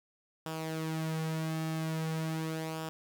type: tone with flanger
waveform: sawtooth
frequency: 159.7 Hz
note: D#3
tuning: 45 cents sharp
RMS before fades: -35 dBFS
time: 0.46-2.89 s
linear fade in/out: 0 ms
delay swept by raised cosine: 0.47 to 4.27 ms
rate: 0.42 Hz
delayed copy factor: -0.55
effects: none